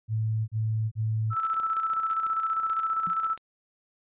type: tone bursts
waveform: sine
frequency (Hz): 110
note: A2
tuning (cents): 0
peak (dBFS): -24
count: 3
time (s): 0.08-1.352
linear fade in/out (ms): 50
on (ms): 400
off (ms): 36
type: tone with tremolo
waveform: sine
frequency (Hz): 1318.5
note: E6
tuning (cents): 0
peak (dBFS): -23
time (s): 1.3-3.37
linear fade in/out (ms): 50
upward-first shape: square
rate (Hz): 15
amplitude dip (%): 45
type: clicks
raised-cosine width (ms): 0.2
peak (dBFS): -27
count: 11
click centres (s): 1.451 / 1.542 / 1.6 / 1.768 / 1.936 / 2.112 / 2.266 / 2.698 / 2.792 / 3.245 / 3.376
type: tone with exponential decay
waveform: sine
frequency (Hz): 174.61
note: F3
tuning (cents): 0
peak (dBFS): -33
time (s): 3.07-3.17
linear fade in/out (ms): 2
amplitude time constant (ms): 21
effects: resampled to 8000 Hz

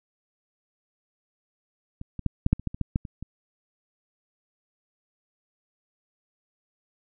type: clicks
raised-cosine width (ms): 5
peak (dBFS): -24 / -21 / -11 / -8 / -6 / -26 / -14 / -23 / -13 / -11 / -24 / -23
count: 12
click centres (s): 2.014 / 2.193 / 2.263 / 2.464 / 2.53 / 2.596 / 2.673 / 2.745 / 2.813 / 2.959 / 3.052 / 3.226
effects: none

